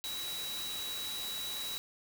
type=tone in noise; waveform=sine; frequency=3900 Hz; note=B7; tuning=23 cents flat; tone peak=-38 dBFS; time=0.04-1.78 s; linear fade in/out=0 ms; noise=white; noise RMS=-42 dBFS; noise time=0.04-1.78 s; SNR=+1 dB; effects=none